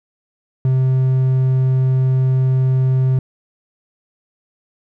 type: tone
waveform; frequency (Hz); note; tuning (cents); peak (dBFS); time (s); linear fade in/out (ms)
triangle; 130.4; C3; -5; -10; 0.65-3.19; 2
effects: none